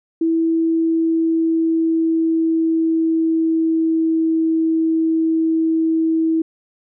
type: tone with pitch glide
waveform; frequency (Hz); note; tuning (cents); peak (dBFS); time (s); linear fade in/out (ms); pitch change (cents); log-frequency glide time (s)
sine; 327.6 to 323.3; E4 to E4; -11 to -34; -14; 0.21-6.42; 5; -23; 0.45-4.41
effects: none